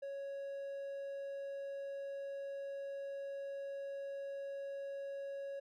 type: tone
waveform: triangle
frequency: 554.4 Hz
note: C#5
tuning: in tune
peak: -39 dBFS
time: 0.02-5.6 s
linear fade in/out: 10 ms
effects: none

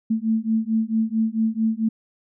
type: beating tone pair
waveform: sine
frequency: 220 / 224.5 Hz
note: A3 / A3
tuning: 0 / +35 cents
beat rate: 4.5 Hz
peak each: -22 dBFS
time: 0.1-1.89 s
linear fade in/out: 10 ms
effects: none

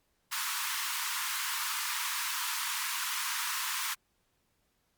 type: high-pass noise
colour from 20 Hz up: pink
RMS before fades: -34 dBFS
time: 0.31-3.95 s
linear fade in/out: 20 ms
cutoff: 920 Hz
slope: 96 dB/octave
effects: pink hiss -75 dBFS RMS until 4.97 s + Opus 48 kbps

